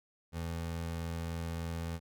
25% pulse tone, 83.3 Hz, E2, 19 cents sharp, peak -32 dBFS, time 0.32-2 s, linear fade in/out 50 ms, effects none

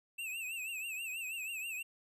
square tone with vibrato, 2637 Hz, E7, in tune, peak -39 dBFS, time 0.18-1.83 s, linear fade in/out 10 ms, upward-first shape triangle, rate 6.2 Hz, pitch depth 120 cents each way, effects none

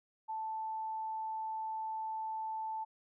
sine tone, 880 Hz, A5, in tune, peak -36 dBFS, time 0.28-2.85 s, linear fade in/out 20 ms, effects none

